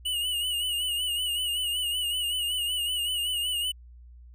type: tone with vibrato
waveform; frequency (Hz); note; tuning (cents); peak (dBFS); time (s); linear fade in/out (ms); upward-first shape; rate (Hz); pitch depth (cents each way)
square; 2912; F#7; -28; -27; 0.05-3.72; 10; sine; 5.3; 62
effects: added 60 Hz sine -46 dBFS peak until 4.34 s